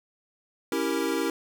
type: chord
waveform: square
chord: C# diminished seventh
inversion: none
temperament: equal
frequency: 277.2 / 329.6 / 392 / 466.2 Hz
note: C#4 / E4 / G4 / Bb4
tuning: 0 / 0 / 0 / 0 cents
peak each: -32 / -30 / -32 / -32 dBFS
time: 0.72-1.3 s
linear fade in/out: 2 ms
effects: none